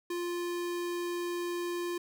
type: tone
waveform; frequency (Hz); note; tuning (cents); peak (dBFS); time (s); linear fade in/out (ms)
square; 349.2; F4; 0; -33; 0.1-1.98; 5
effects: none